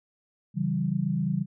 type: chord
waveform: sine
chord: C# diminished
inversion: none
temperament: equal with one note detuned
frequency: 138.59 / 164.81 / 193.3 Hz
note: C#3 / E3 / G3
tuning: 0 / 0 / -24 cents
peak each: -30 / -28 / -28 dBFS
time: 0.54-1.46 s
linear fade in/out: 50 ms
effects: none